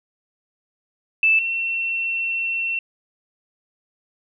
sine tone pair in turn, 2639 / 2707 Hz, E7 / E7, +1 / +45 cents, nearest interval unison, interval 44 cents, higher second, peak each -13 / -21 dBFS, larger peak first, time 1.23-1.39 / 1.39-2.79 s, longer second, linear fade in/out 2 ms, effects none

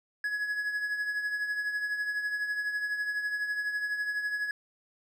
triangle tone with tremolo, 1682 Hz, G#6, 22 cents sharp, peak -25 dBFS, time 0.24-4.51 s, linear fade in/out 2 ms, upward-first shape triangle, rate 12 Hz, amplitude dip 60%, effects none

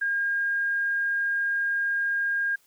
sine tone, 1617 Hz, G#6, 47 cents flat, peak -23 dBFS, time 0.01-2.56 s, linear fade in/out 10 ms, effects white hiss -63 dBFS RMS until 2.66 s

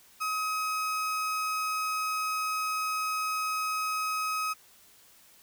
35% pulse tone, 1268 Hz, D#6, 32 cents sharp, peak -27 dBFS, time 0.2-4.54 s, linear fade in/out 20 ms, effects white hiss -58 dBFS RMS until 5.42 s

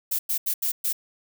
violet noise bursts at uneven times, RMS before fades -25 dBFS, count 5, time 0.11-0.19 / 0.29-0.38 / 0.46-0.54 / 0.62-0.72 / 0.84-0.93 s, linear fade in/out 10 ms, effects none

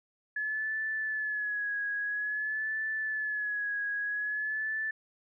sine tone with vibrato, 1705 Hz, G#6, 45 cents sharp, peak -30 dBFS, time 0.36-4.91 s, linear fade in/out 5 ms, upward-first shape sine, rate 0.5 Hz, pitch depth 50 cents each way, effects none

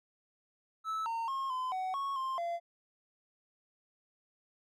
triangle tone with pitch steps, 1307 / 915 / 1076 / 1022 / 749 / 1103 / 1054 / 685 Hz, E6 / A#5 / C6 / C6 / F#5 / C#6 / C6 / F5, -15 / -32 / +48 / -41 / +21 / -9 / +12 / -34 cents, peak -31 dBFS, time 0.84-2.6 s, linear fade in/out 50 ms, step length 220 ms, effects none

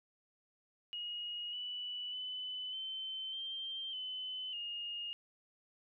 sine tone with pitch steps, 2882 / 2962 / 3009 / 3082 / 3154 / 3030 / 2846 Hz, F#7 / F#7 / F#7 / G7 / G7 / F#7 / F7, -46 / +1 / +28 / -30 / +10 / +40 / +32 cents, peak -39 dBFS, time 0.93-5.13 s, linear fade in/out 0 ms, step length 600 ms, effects none

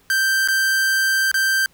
45% pulse tone with dropouts, 1566 Hz, G6, 2 cents flat, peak -16 dBFS, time 0.1-1.66 s, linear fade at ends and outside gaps 1 ms, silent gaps 0.476-0.485 / 1.315-1.342 s, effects pink hiss -56 dBFS RMS until 1.73 s

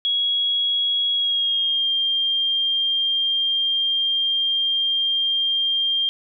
sine tone with pitch glide, 3322 to 3196 Hz, G#7 to G7, 0 to +33 cents, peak -18 dBFS, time 0.05-6.09 s, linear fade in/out 0 ms, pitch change -67 cents, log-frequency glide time 1.13-1.9 s, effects none

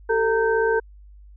sine tone cluster, 391.8 / 448.3 / 920 / 1552 Hz, G4 / A4 / A#5 / G6, -1 / +32 / -23 / -18 cents, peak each -28 / -19 / -26 / -25 dBFS, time 0.09-0.8 s, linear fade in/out 10 ms, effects added 50 Hz sine -43 dBFS peak until 1.36 s

